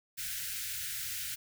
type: band-stop noise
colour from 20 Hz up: white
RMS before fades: -38 dBFS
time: 0.17-1.36 s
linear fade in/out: 20 ms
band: 150 to 1400 Hz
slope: 96 dB/octave
effects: none